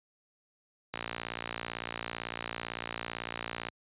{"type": "click train", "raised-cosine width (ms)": 0.3, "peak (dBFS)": -18, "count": 160, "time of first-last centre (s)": [0.94, 3.686], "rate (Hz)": 57.9, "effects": ["high-pass 80 Hz 12 dB/octave", "resampled to 8000 Hz"]}